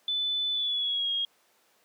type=tone with pitch glide; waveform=sine; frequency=3500 to 3266 Hz; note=A7 to G#7; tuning=-10 to -30 cents; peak=-26 dBFS; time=0.08-1.25 s; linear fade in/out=2 ms; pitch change=-120 cents; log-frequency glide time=0.52-1.11 s; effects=pink hiss -65 dBFS RMS until 1.84 s + high-pass 400 Hz 12 dB/octave